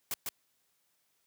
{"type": "noise with echo", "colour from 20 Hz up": "white", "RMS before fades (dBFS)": -34, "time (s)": [0.11, 0.14], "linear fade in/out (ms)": 2, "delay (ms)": 150, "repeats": 1, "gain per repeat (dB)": -2, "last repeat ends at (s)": 0.29, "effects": ["white hiss -75 dBFS RMS until 1.26 s", "high-pass 80 Hz 12 dB/octave"]}